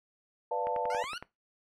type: chord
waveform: sine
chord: B half-diminished seventh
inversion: none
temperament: equal with one note detuned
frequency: 493.9 / 587.3 / 698.5 / 886.1 Hz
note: B4 / D5 / F5 / A5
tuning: 0 / 0 / 0 / +12 cents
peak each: -34 / -36 / -37 / -33 dBFS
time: 0.51-1.03 s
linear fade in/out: 5 ms
type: click train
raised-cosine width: 0.5 ms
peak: -26 dBFS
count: 7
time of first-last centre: 0.67-1.226 s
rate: 10.8 Hz
type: exponential sweep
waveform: 20% pulse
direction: up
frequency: 676 to 1500 Hz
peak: -32 dBFS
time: 0.9-1.18 s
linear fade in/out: 2 ms
effects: noise-tail reverb RT60 0.2 s tail -18 dB re dry + low-pass 8000 Hz 12 dB/octave